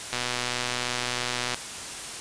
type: click train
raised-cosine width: 0.2 ms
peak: -10 dBFS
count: 175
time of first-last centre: 0.13-1.545 s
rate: 123 Hz
effects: white hiss -36 dBFS RMS until 2.2 s + resampled to 22050 Hz